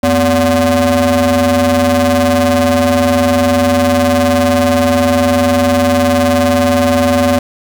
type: ring-modulated tone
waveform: 35% pulse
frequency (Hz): 160.9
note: E3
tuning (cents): -42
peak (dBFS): -4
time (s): 0.03-7.39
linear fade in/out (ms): 5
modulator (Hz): 412
effects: none